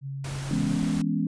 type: tone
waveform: sine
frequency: 137.1 Hz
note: C#3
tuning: 19 cents flat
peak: -31 dBFS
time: 0.01-0.79 s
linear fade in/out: 50 ms
type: noise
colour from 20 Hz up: pink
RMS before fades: -38 dBFS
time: 0.24-1.02 s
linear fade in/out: 5 ms
type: chord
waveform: sine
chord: C# minor seventh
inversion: first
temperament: equal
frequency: 164.81 / 207.7 / 246.9 / 277.2 Hz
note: E3 / G#3 / B3 / C#4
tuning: 0 / 0 / 0 / 0 cents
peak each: -28 / -28 / -30 / -29 dBFS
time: 0.51-1.27 s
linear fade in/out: 2 ms
effects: resampled to 22050 Hz